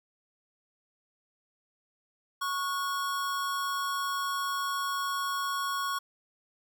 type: tone pair together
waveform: square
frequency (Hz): 1107.6 / 1445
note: C#6 / F#6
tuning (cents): -2 / -41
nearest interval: perfect fourth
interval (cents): 461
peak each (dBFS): -31 / -37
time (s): 2.41-5.99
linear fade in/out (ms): 10
effects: none